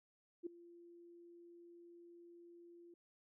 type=tone with ADSR envelope; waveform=sine; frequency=344.1 Hz; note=F4; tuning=26 cents flat; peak=-38 dBFS; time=0.43-2.94 s; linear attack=35 ms; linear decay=5 ms; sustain=-19 dB; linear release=3 ms; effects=none